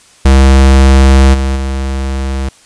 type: tone with level steps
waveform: square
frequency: 66.9 Hz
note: C2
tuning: 39 cents sharp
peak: -3 / -11 / -14 dBFS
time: 0.25-2.49 s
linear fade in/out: 5 ms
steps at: 1.33 / 1.55 s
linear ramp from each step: 20 ms
effects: white hiss -43 dBFS RMS until 2.65 s + resampled to 22050 Hz